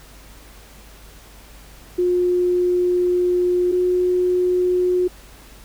sine tone pair in turn, 357.5 / 361.4 Hz, F4 / F#4, +41 / -41 cents, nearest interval unison, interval 18 cents, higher second, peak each -15 dBFS, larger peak neither, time 1.98-3.72 / 3.72-5.08 s, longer first, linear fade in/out 10 ms, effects added 50 Hz sine -44 dBFS peak until 5.64 s + pink hiss -46 dBFS RMS until 5.64 s

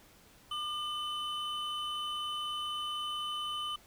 triangle tone pair together, 1200 / 3024 Hz, D6 / F#7, +37 / +37 cents, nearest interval octave + major third, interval 1600 cents, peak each -36 / -35 dBFS, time 0.51-3.76 s, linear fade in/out 5 ms, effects pink hiss -60 dBFS RMS until 3.86 s

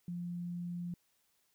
sine tone, 174.61 Hz, F3, in tune, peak -37 dBFS, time 0.08-0.94 s, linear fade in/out 2 ms, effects white hiss -75 dBFS RMS until 1.54 s

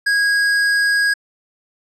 sine tone with hard clipping, 1645 Hz, G#6, 17 cents flat, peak -15 dBFS, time 0.06-1.14 s, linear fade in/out 10 ms, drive 15 dB, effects low-pass 8000 Hz 12 dB/octave

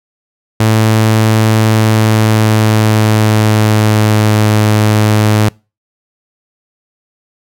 sawtooth tone with pitch glide, 110 to 106.93 Hz, A2 to A2, 0 to -49 cents, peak -3 dBFS, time 0.6-5.49 s, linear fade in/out 5 ms, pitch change -49 cents, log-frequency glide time 1.61-4.44 s, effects noise-tail reverb RT60 0.3 s tail -26 dB re dry

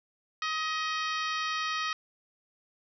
harmonic tone, 630 Hz, D#5, 21 cents sharp, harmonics 2 / 3 / 4 / 5 / 6 / 7 / 8 / 9, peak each -32 / -36 / -38 / -40 / -42 / -43 / -44 / -45 dBFS, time 0.42-1.93 s, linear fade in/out 2 ms, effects none

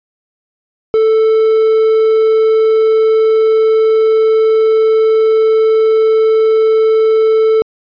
triangle tone with quantisation, 440.8 Hz, A4, 3 cents sharp, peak -5 dBFS, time 0.94-7.62 s, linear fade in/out 0 ms, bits 5, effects resampled to 11025 Hz

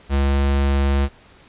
square tone, 69.3 Hz, C#2, in tune, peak -16 dBFS, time 0.09-1.09 s, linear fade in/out 50 ms, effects pink hiss -49 dBFS RMS until 1.48 s + resampled to 8000 Hz

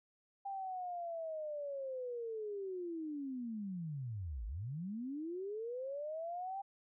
sine linear two-way sweep, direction down then up, 796 to 48.98 to 796 Hz, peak -39 dBFS, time 0.45-6.62 s, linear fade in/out 10 ms, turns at 4.46 s, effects none

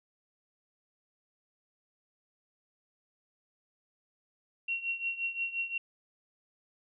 sine tone with tremolo, 2737 Hz, F7, 36 cents flat, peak -28 dBFS, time 4.68-5.78 s, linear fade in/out 5 ms, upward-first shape triangle, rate 5.7 Hz, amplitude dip 85%, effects none

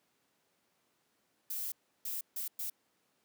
violet noise bursts at uneven times, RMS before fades -38 dBFS, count 4, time 1.5-1.72 / 2.05-2.21 / 2.36-2.48 / 2.59-2.7 s, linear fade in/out 5 ms, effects pink hiss -75 dBFS RMS until 3.24 s + high-pass 200 Hz 12 dB/octave

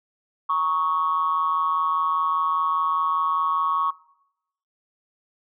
sine tone with amplitude modulation, 1108.7 Hz, C#6, in tune, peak -15 dBFS, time 0.49-3.91 s, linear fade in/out 10 ms, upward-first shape sine, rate 165 Hz, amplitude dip 80%, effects noise-tail reverb RT60 0.8 s tail -21 dB re dry + tanh soft clip ceiling -12 dBFS

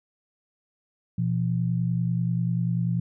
sine tone pair together, 121.3 / 171.54 Hz, B2 / F3, -31 / -31 cents, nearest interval tritone, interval 600 cents, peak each -25 dBFS, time 1.18-3 s, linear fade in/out 5 ms, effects none

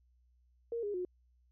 sine tone with pitch steps, 466.2 / 410.6 / 361.6 Hz, A#4 / G#4 / F#4, 0 / -20 / -40 cents, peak -34 dBFS, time 0.72-1.05 s, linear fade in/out 2 ms, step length 110 ms, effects added 61 Hz sine -66 dBFS peak until 1.51 s

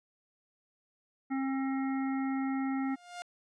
harmonic tone, 268.3 Hz, C4, 44 cents sharp, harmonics 1 / 3 / 5 / 7 / 8, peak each -30 / -40 / -44 / -47 / -48 dBFS, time 1.3-2.96 s, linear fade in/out 20 ms
sawtooth tone with exponential growth, 706 Hz, F5, 19 cents sharp, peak -33 dBFS, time 2.78-3.22 s, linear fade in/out 0 ms, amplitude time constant 94 ms
effects resampled to 22050 Hz

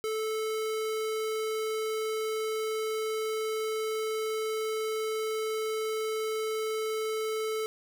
square tone, 437.1 Hz, A4, 11 cents flat, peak -30 dBFS, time 0.04-7.66 s, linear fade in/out 0 ms, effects none

